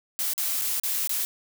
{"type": "noise with dropouts", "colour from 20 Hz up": "blue", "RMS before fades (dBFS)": -27, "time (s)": [0.19, 1.25], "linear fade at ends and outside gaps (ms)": 0, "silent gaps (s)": [[0.335, 0.379], [0.614, 0.619], [0.798, 0.835], [1.074, 1.094]], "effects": []}